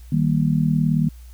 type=chord; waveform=sine; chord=Eb major; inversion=none; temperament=just; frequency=155.56 / 194.45 / 233.3 Hz; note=Eb3 / G3 / Bb3; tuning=0 / -14 / +2 cents; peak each=-18 / -23 / -22 dBFS; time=0.12-1.09 s; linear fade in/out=5 ms; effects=added 60 Hz sine -38 dBFS peak until 1.33 s + white hiss -55 dBFS RMS until 1.33 s